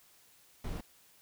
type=noise; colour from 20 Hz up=brown; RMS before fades=-38 dBFS; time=0.64-0.81 s; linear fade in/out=5 ms; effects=white hiss -63 dBFS RMS until 1.21 s